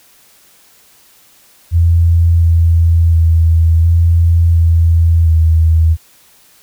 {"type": "tone with pitch steps", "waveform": "sine", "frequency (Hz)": [84.3, 83.4, 82.1, 84.2, 83.1, 80.8], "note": ["E2", "E2", "E2", "E2", "E2", "E2"], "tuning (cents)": [39, 21, -6, 37, 15, -34], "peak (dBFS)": -6, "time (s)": [1.71, 5.97], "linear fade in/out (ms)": 50, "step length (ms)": 710, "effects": ["white hiss -47 dBFS RMS until 6.62 s"]}